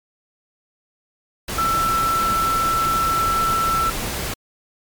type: tone in noise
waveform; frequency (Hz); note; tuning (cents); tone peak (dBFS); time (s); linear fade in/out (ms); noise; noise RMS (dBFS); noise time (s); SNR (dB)
sine; 1333; E6; +19; -17; 1.58-3.9; 5; pink; -26; 1.48-4.34; +6
effects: MP3 96 kbps